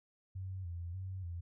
sine tone with vibrato, 90 Hz, F#2, 47 cents flat, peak -39 dBFS, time 0.35-1.41 s, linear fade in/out 10 ms, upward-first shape square, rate 1.7 Hz, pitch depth 80 cents each way, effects none

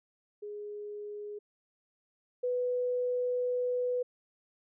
sine tone pair in turn, 415.4 / 495.4 Hz, G#4 / B4, 0 / +5 cents, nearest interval minor third, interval 305 cents, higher second, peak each -38 / -28 dBFS, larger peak second, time 0.42-1.39 / 2.43-4.03 s, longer second, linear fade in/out 10 ms, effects none

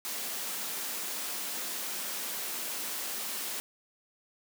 white high-pass noise, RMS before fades -36 dBFS, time 0.05-3.6 s, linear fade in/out 0 ms, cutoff 180 Hz, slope 48 dB/octave, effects none

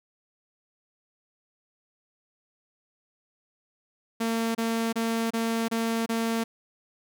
sawtooth tone bursts, 227.7 Hz, A#3, 40 cents flat, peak -21 dBFS, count 6, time 4.2-6.44 s, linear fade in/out 10 ms, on 350 ms, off 28 ms, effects none

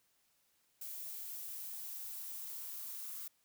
violet noise with high-pass filter sweep, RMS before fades -45 dBFS, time 0.81-3.28 s, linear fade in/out 5 ms, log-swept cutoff 580 to 1200 Hz, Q 4.1, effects white hiss -75 dBFS RMS until 3.44 s

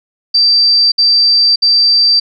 sine tone bursts, 4676 Hz, D8, 8 cents flat, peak -6 dBFS, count 3, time 0.34-2.2 s, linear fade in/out 10 ms, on 580 ms, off 60 ms, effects none

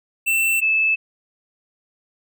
square / sine tone pair in turn, 2679 / 2618 Hz, E7 / E7, +27 / -13 cents, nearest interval unison, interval 40 cents, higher first, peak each -17 / -15 dBFS, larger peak second, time 0.26-0.61 / 0.61-0.96 s, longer neither, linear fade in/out 20 ms, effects none

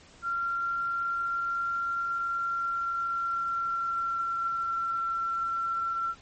sine tone with pitch glide, 1378 to 1355.1 Hz, F6 to E6, -24 to +47 cents, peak -27 dBFS, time 0.22-6.15 s, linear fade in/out 50 ms, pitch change -29 cents, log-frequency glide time 2.03-5.07 s, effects pink hiss -54 dBFS RMS until 6.21 s + MP3 32 kbps

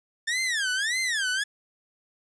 sawtooth tone with vibrato, 1760 Hz, A6, in tune, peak -21 dBFS, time 0.27-1.44 s, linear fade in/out 10 ms, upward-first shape sine, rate 1.7 Hz, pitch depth 290 cents each way, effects resampled to 22050 Hz + 9-bit

